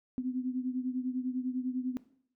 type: beating tone pair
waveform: sine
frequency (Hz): 251.8 / 261.8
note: B3 / C4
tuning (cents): +34 / +1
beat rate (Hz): 10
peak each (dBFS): -33 / -36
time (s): 0.18-1.97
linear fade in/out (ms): 0
effects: noise-tail reverb RT60 0.6 s tail -17 dB re dry